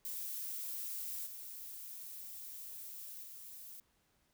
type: noise with level steps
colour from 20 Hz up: violet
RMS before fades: -42 / -48 / -51 dBFS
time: 0.05-3.8 s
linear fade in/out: 0 ms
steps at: 1.25 / 3.22 s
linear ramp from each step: 20 ms
effects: pink hiss -75 dBFS RMS until 4.33 s